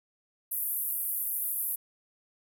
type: band-pass noise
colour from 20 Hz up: pink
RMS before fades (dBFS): -32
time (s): 0.51-1.76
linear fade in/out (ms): 10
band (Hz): 11000 to 15000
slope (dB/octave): 48
effects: none